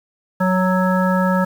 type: harmonic tone with a mistuned harmonic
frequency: 185 Hz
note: F#3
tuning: in tune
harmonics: 1 / 3 / 5 / 7 / 9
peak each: -16 / -21 / -23 / -24 / -26 dBFS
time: 0.4-1.45 s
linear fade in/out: 10 ms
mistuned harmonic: 7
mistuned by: +21 cents
effects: 7-bit